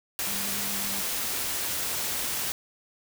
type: tone in noise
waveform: sine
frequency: 200 Hz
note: G3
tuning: 35 cents sharp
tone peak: -40 dBFS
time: 0.27-1.01 s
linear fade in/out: 0 ms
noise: white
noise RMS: -30 dBFS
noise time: 0.19-2.52 s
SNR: -13 dB
effects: none